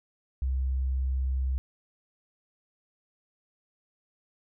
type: tone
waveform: sine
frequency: 65.41 Hz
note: C2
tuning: in tune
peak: -25 dBFS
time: 0.42-1.58 s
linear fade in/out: 0 ms
effects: none